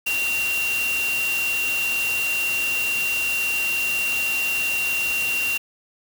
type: tone in noise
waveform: sine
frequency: 2757 Hz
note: F7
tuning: 23 cents flat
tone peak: -21 dBFS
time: 0.06-5.58 s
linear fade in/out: 10 ms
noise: white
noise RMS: -30 dBFS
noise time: 0.06-5.58 s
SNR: +6 dB
effects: none